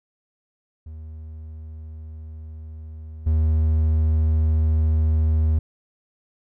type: tone with level steps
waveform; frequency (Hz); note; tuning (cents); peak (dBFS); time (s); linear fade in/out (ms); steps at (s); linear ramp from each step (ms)
triangle; 78.5; D#2; +16; -32 / -14; 0.86-5.59; 5; 3.26; 10
effects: none